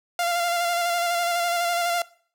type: tone with vibrato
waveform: sawtooth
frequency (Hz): 693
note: F5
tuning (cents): -14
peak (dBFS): -18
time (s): 0.19-2.02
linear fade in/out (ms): 2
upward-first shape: square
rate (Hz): 12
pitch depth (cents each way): 21
effects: noise-tail reverb RT60 0.5 s tail -21 dB re dry